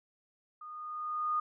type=tone with level ramp; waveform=sine; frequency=1228 Hz; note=D#6; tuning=23 cents flat; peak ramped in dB=-44 to -27 dBFS; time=0.61-1.4 s; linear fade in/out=5 ms; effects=none